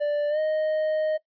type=tone with pitch glide; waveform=triangle; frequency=587.3 to 621.1 Hz; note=D5 to D#5; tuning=0 to -3 cents; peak=-20 dBFS; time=0-1.18 s; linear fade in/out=20 ms; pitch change=+97 cents; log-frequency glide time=0.29-0.39 s; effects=noise-tail reverb RT60 0.1 s tail -18 dB re dry + resampled to 11025 Hz